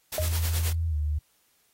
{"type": "noise with tremolo", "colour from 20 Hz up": "white", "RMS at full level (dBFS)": -32, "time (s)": [0.12, 0.73], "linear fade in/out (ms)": 5, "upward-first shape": "sine", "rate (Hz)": 9.5, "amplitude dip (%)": 65}
{"type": "tone with exponential decay", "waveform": "sine", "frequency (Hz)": 620, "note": "D#5", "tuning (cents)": -6, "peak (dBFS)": -22, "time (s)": [0.18, 0.32], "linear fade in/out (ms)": 1, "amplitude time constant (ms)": 29}
{"type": "tone with pitch glide", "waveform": "sine", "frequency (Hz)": [82.41, 75.14], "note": ["E2", "D2"], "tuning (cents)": [0, 40], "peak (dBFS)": -24, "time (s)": [0.19, 1.19], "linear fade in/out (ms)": 10, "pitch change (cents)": -160, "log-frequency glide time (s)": [0.89, 0.95]}
{"effects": ["white hiss -67 dBFS RMS until 1.73 s", "AAC 48 kbps"]}